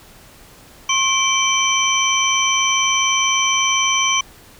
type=tone cluster; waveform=sine; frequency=1072 / 2323 / 3104 / 5940 Hz; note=C6 / D7 / G7 / F#8; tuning=+42 / -20 / -18 / +6 cents; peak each=-20 dBFS; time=0.89-4.21 s; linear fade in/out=5 ms; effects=pink hiss -45 dBFS RMS until 4.59 s